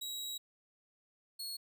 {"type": "tone pair in turn", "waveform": "sawtooth", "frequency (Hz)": [3855, 4335], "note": ["B7", "C#8"], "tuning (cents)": [-43, -39], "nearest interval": "major second", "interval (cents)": 204, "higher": "second", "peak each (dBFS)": [-36, -37], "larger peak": "first", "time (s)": [[0.01, 0.38], [1.39, 1.57]], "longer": "first", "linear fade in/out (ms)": 10, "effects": []}